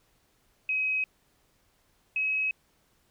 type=tone pair in turn; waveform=sine; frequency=2538 / 2556 Hz; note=D#7 / D#7; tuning=+34 / +46 cents; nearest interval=unison; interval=12 cents; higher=second; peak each=-25 dBFS; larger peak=neither; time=0.69-1.04 / 2.16-2.51 s; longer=neither; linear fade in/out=2 ms; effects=pink hiss -68 dBFS RMS until 3.1 s